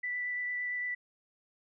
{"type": "tone with vibrato", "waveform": "sine", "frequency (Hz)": 1975.5, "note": "B6", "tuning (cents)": 0, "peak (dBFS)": -32, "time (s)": [0.03, 0.95], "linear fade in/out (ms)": 10, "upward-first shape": "triangle", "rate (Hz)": 8.8, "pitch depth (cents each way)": 11, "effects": []}